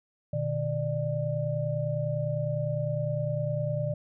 sine tone cluster, 121.1 / 151 / 593 Hz, B2 / D3 / D5, -34 / +48 / +17 cents, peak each -31 dBFS, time 0.33-3.94 s, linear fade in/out 5 ms, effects none

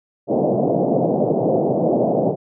white band-pass noise, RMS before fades -18 dBFS, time 0.27-2.36 s, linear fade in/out 50 ms, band 130 to 690 Hz, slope 48 dB/octave, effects none

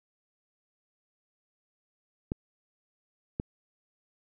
clicks, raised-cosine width 3 ms, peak -17 dBFS, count 2, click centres 2.319 / 3.399 s, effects none

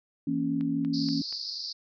sine chord, A# diminished, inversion second, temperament equal, 164.81 / 233.1 / 277.2 Hz, E3 / A#3 / C#4, 0 / 0 / 0 cents, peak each -33 / -32 / -27 dBFS, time 0.27-1.22 s, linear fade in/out 5 ms
click train, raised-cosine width 0.3 ms, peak -31 dBFS, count 4, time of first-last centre 0.61-1.326 s, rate 4.19 Hz
white band-pass noise, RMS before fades -36 dBFS, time 0.93-1.73 s, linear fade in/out 10 ms, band 4300 to 5100 Hz, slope 96 dB/octave
effects none

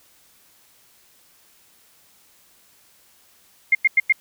sine tone bursts, 2120 Hz, C7, 22 cents sharp, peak -11 dBFS, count 4, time 3.72-4.125 s, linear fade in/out 5 ms, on 30 ms, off 95 ms, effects white hiss -56 dBFS RMS until 4.2 s

